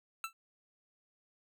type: tone with exponential decay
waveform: 25% pulse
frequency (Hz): 1331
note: E6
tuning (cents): +16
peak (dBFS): -29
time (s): 0.24-0.33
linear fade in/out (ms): 1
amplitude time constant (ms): 19
effects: none